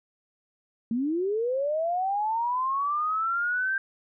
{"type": "linear sweep", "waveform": "sine", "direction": "up", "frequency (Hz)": [220, 1583], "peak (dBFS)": -24, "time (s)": [0.91, 3.78], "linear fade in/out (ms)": 2, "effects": []}